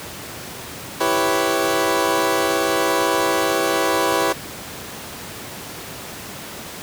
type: chord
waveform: 20% pulse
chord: C# half-diminished seventh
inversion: first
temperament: equal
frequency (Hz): 329.6 / 392 / 493.9 / 554.4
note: E4 / G4 / B4 / C#5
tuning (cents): 0 / 0 / 0 / 0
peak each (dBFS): -18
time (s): 1-4.33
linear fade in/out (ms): 10
effects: pink hiss -33 dBFS RMS until 6.82 s + high-pass 100 Hz 12 dB/octave